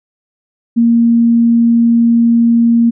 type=tone; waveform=sine; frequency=233.1 Hz; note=A#3; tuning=in tune; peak=-6 dBFS; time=0.76-2.91 s; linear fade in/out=20 ms; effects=none